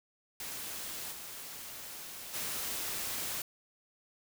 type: noise with level steps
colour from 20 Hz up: white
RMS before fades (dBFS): -41 / -45 / -37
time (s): 0.4-3.42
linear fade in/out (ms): 2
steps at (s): 1.11 / 2.33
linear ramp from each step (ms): 20
effects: none